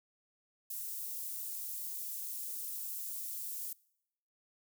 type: high-pass noise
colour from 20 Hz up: white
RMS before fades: -41 dBFS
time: 0.7-3.73 s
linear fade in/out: 5 ms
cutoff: 10000 Hz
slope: 12 dB/octave
effects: noise-tail reverb RT60 0.8 s tail -24 dB re dry